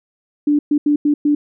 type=tone bursts at uneven times; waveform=sine; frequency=293.7 Hz; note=D4; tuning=in tune; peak=-11 dBFS; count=5; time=0.47-0.59 / 0.71-0.78 / 0.86-0.96 / 1.05-1.14 / 1.25-1.35 s; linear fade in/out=5 ms; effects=none